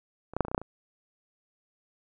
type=clicks; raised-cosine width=1 ms; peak=-28 / -14 / -7 / -22 / -21 / -21 / -9 / -14 / -26 dBFS; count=9; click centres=0.336 / 0.366 / 0.407 / 0.45 / 0.483 / 0.515 / 0.547 / 0.579 / 0.616 s; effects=none